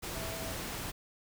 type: tone in noise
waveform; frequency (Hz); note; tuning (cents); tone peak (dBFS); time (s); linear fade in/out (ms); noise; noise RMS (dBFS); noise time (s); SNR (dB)
sine; 655; E5; -11; -44; 0.14-0.54; 20; pink; -39; 0.02-0.92; -8
effects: none